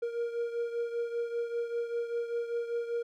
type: beating tone pair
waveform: triangle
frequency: 469 / 474.1 Hz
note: A#4 / A#4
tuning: +11 / +29 cents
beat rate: 5.1 Hz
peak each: -30 / -36 dBFS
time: 0.02-3.03 s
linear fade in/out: 10 ms
effects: none